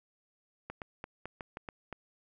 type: clicks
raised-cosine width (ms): 0.5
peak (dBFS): -25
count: 8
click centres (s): 0.7 / 0.818 / 1.041 / 1.256 / 1.408 / 1.571 / 1.688 / 1.927
effects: none